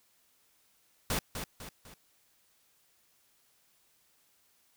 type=noise with echo; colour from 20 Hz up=pink; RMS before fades=-31 dBFS; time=1.1-1.19 s; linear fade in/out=2 ms; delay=250 ms; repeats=3; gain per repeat=-7 dB; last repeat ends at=1.94 s; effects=white hiss -69 dBFS RMS until 4.76 s